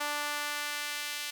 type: tone with high-pass filter sweep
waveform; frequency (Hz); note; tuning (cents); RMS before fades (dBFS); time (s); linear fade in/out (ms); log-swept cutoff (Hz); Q
sawtooth; 293.7; D4; 0; -35; 0-1.31; 10; 960 to 2600; 1
effects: none